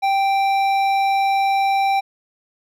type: tone with hard clipping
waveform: triangle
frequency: 784 Hz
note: G5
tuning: in tune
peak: -17 dBFS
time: 0.02-2.01 s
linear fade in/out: 20 ms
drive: 14 dB
effects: none